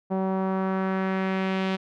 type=tone with low-pass filter sweep; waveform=sawtooth; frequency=190 Hz; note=F#3; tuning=46 cents sharp; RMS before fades=-26 dBFS; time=0.1-1.77 s; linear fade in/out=20 ms; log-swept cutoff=780 to 3300 Hz; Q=1.5; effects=none